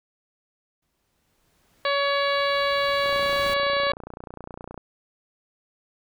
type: noise with exponential growth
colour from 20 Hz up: pink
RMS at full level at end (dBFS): -36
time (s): 0.82-3.54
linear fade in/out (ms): 5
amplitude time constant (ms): 590
type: harmonic tone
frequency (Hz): 563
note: C#5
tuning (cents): +27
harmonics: 1 / 2 / 3 / 4 / 5 / 6 / 7 / 8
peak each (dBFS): -24 / -26 / -29 / -31 / -36 / -35 / -32 / -37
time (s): 1.85-3.92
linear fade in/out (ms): 2
type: click train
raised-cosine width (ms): 1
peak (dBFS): -23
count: 52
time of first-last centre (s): 3.06-4.777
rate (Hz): 29.7
effects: none